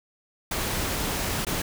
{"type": "noise with dropouts", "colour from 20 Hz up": "pink", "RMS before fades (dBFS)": -28, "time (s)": [0.51, 1.62], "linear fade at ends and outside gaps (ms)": 5, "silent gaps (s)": [1.45, 1.467], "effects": []}